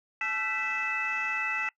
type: tone cluster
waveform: sine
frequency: 861 / 1338 / 1529 / 1982 / 2624 Hz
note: A5 / E6 / G6 / B6 / E7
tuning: -38 / +25 / -44 / +6 / -9 cents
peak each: -39 / -35 / -39 / -31 / -31 dBFS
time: 0.21-1.69 s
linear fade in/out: 2 ms
effects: noise-tail reverb RT60 0.1 s tail -23 dB re dry + tanh soft clip ceiling -20 dBFS